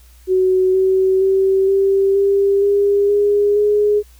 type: tone with pitch steps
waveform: sine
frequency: 373 / 378.9 / 384.8 / 390.9 / 397 / 403.3 / 409.6 / 416 Hz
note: F#4 / F#4 / G4 / G4 / G4 / G4 / G#4 / G#4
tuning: +14 / +41 / -32 / -5 / +22 / +49 / -24 / +3 cents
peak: -11 dBFS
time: 0.27-4.03 s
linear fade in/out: 50 ms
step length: 470 ms
effects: added 60 Hz sine -43 dBFS peak until 4.19 s + white hiss -52 dBFS RMS until 4.19 s